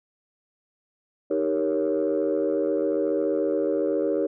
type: chord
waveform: sine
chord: Eb dominant seventh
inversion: none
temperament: equal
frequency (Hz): 311.1 / 392 / 466.2 / 554.4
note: Eb4 / G4 / Bb4 / Db5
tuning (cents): 0 / 0 / 0 / 0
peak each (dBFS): -26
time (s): 1.3-4.27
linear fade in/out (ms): 10
effects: tanh soft clip ceiling -15 dBFS